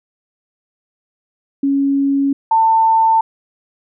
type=tone pair in turn; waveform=sine; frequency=277.2 / 894.9 Hz; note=C#4 / A5; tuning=0 / +29 cents; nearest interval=octave + minor sixth; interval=2029 cents; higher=second; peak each=-12 / -9 dBFS; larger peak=second; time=1.63-2.33 / 2.51-3.21 s; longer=neither; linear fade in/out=5 ms; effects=none